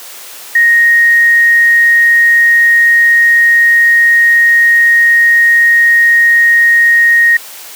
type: tone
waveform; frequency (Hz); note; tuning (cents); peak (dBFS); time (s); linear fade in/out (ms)
sine; 1868; A#6; +3; -4; 0.55-7.37; 5
effects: white hiss -30 dBFS RMS until 7.75 s + high-pass 400 Hz 12 dB/octave